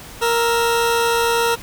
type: tone pair together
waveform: 20% pulse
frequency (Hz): 466.6 / 1318.5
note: A#4 / E6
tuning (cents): +2 / 0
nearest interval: octave + tritone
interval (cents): 1798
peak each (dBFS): -11 / -20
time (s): 0.21-1.56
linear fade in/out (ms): 20
effects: pink hiss -37 dBFS RMS until 1.62 s